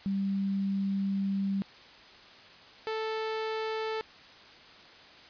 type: tone pair in turn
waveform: sine / sawtooth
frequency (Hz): 196 / 440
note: G3 / A4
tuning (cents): 0 / 0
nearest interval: octave + major second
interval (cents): 1400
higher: second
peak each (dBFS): -27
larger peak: neither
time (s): 0.06-1.62 / 2.87-4.01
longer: first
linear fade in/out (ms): 0
effects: white hiss -52 dBFS RMS until 5.29 s + resampled to 11025 Hz